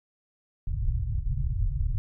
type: low-pass noise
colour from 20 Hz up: pink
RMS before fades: -27 dBFS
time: 0.67-1.98 s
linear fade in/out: 0 ms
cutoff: 140 Hz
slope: 96 dB/octave
effects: none